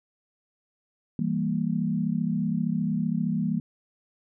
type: chord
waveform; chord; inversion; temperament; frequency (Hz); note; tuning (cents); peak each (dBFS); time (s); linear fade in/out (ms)
sine; E diminished; none; equal with one note detuned; 164.81 / 197.93 / 233.1; E3 / G3 / Bb3; 0 / +17 / 0; -28; 1.19-3.6; 2
effects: none